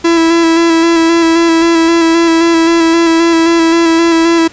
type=tone with vibrato; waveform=45% pulse; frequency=331.9 Hz; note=E4; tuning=12 cents sharp; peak=-6 dBFS; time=0.04-4.48 s; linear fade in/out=10 ms; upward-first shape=square; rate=3.8 Hz; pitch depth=20 cents each way; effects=pink hiss -36 dBFS RMS until 4.52 s + resampled to 16000 Hz